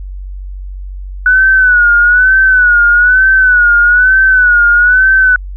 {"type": "tone with vibrato", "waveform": "sine", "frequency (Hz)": 1480, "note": "F#6", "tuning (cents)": 0, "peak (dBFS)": -4, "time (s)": [1.26, 5.36], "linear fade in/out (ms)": 2, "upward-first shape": "sine", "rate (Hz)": 1.1, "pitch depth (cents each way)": 75, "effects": ["added 47 Hz sine -21 dBFS peak until 5.56 s"]}